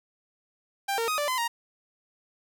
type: tone with pitch steps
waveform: sawtooth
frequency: 791 / 459.5 / 1250 / 586 / 1022 / 936 Hz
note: G5 / A#4 / D#6 / D5 / C6 / A#5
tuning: +15 / -25 / +8 / -4 / -41 / +7 cents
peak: -22 dBFS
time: 0.88-1.48 s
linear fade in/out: 10 ms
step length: 100 ms
effects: none